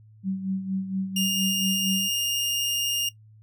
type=tone with tremolo; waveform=sine; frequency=190.9 Hz; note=G3; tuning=46 cents flat; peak=-23 dBFS; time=0.23-2.09 s; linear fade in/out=50 ms; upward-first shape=sine; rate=4.3 Hz; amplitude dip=65%
type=tone; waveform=sawtooth; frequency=2828 Hz; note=F7; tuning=21 cents sharp; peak=-21 dBFS; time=1.16-3.09 s; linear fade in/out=5 ms
effects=noise-tail reverb RT60 0.1 s tail -17 dB re dry + added 108 Hz sine -49 dBFS peak until 3.42 s